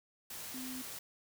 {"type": "tone in noise", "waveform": "sine", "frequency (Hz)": 256.5, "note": "C4", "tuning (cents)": -34, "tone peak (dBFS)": -42, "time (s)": [0.54, 0.82], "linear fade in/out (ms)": 5, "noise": "white", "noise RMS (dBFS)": -45, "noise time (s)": [0.3, 0.99], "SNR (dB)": 0, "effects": []}